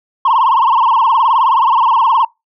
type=tone with vibrato; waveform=sine; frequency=987.8 Hz; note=B5; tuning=in tune; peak=-6 dBFS; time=0.25-2.25 s; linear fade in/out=5 ms; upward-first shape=sine; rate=19 Hz; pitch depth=180 cents each way; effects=noise-tail reverb RT60 0.2 s tail -24 dB re dry + tanh soft clip ceiling -6 dBFS